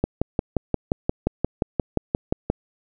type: click train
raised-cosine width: 2 ms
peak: -6 dBFS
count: 15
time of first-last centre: 0.04-2.5 s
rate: 5.69 Hz
effects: none